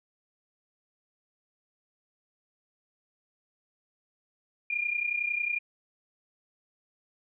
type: tone pair together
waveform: sine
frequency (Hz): 2389 / 2420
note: D7 / D#7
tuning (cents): +29 / -49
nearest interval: unison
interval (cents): 22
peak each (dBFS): -32 / -29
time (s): 4.7-5.59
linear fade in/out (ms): 5
effects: none